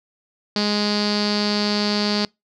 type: tone with low-pass filter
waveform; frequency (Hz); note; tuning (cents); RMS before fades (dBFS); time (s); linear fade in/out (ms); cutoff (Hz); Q
sawtooth; 207.7; G#3; 0; -21; 0.56-2.25; 2; 4600; 9.8
effects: noise-tail reverb RT60 0.2 s tail -26 dB re dry